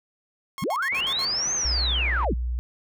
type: tone bursts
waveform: sawtooth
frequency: 1083 Hz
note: C#6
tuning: 41 cents flat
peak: -28 dBFS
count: 6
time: 0.58-1.249 s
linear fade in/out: 0 ms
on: 59 ms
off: 63 ms
type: linear two-way sweep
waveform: sine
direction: up then down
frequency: 103.5 to 6450 to 105 Hz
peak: -23 dBFS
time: 0.62-2.34 s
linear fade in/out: 5 ms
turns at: 1.54 s
type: low-pass noise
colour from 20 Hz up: white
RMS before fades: -39 dBFS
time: 0.92-2.25 s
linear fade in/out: 2 ms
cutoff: 2100 Hz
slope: 24 dB/octave
type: tone with pitch glide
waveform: sine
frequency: 61.6 to 60.51 Hz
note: B1 to B1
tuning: -4 to -35 cents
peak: -24 dBFS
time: 1.65-2.59 s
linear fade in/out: 0 ms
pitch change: -31 cents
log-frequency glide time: 1.94-2.15 s
effects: none